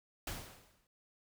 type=noise with exponential decay; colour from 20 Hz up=pink; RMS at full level=-39 dBFS; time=0.27-0.87 s; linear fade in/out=2 ms; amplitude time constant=130 ms; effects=none

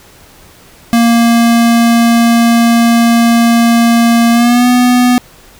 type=tone with pitch glide; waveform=square; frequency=233.1 to 247 Hz; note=A#3 to B3; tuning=0 to 0 cents; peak=-6 dBFS; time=0.93-5.18 s; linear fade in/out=0 ms; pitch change=+100 cents; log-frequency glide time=4.32-4.67 s; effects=pink hiss -40 dBFS RMS until 5.59 s

